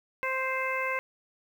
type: harmonic tone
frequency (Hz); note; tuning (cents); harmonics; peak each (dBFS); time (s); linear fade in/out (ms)
523.3; C5; 0; 1 / 2 / 3 / 4 / 5; -34 / -33 / -36 / -32 / -37; 0.23-0.99; 0
effects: 9-bit